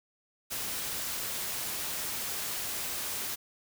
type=noise; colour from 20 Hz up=white; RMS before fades=-35 dBFS; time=0.5-3.36 s; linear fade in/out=20 ms; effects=none